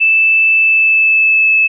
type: tone with pitch glide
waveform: sine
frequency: 2637 to 2608 Hz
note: E7 to E7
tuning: 0 to -19 cents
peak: -7 dBFS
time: 0-1.68 s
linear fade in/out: 20 ms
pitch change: -19 cents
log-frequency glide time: 0.56-1.56 s
effects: none